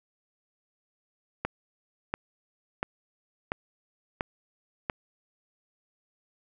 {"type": "click train", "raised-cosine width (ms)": 0.5, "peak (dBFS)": -13, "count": 6, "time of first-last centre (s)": [1.45, 4.898], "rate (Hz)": 1.45, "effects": []}